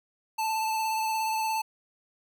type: tone with vibrato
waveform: square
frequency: 880 Hz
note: A5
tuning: in tune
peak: -27 dBFS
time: 0.38-1.62 s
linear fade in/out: 10 ms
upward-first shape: sine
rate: 17 Hz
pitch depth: 19 cents each way
effects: 10-bit